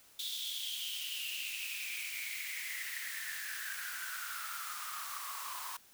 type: noise with high-pass filter sweep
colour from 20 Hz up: white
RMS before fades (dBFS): -41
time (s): 0.19-5.77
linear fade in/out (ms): 5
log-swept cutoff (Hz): 3600 to 1000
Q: 8.9
effects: white hiss -62 dBFS RMS until 5.93 s